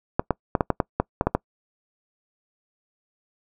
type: clicks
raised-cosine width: 1 ms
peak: -5 dBFS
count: 10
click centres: 0.195 / 0.307 / 0.552 / 0.608 / 0.703 / 0.802 / 1 / 1.211 / 1.27 / 1.35 s
effects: noise-tail reverb RT60 0.1 s tail -25 dB re dry